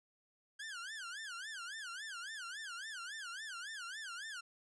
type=tone with vibrato; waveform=sawtooth; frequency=1568 Hz; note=G6; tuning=in tune; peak=-40 dBFS; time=0.59-4.41 s; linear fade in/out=10 ms; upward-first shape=sine; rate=3.6 Hz; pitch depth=240 cents each way; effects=resampled to 22050 Hz